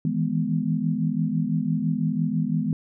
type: chord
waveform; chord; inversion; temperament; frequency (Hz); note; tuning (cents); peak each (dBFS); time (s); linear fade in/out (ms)
sine; E major seventh; third; equal with one note detuned; 158.83 / 164.81 / 207.7 / 246.9; D#3 / E3 / G#3 / B3; +36 / 0 / 0 / 0; -27; 0.05-2.73; 2
effects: none